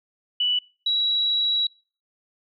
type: tone pair in turn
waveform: sine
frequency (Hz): 2962 / 3891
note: F#7 / B7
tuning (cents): +1 / -27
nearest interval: perfect fourth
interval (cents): 472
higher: second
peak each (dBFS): -19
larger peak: neither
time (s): 0.4-0.59 / 0.86-1.67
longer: second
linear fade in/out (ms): 5
effects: noise-tail reverb RT60 0.4 s tail -24 dB re dry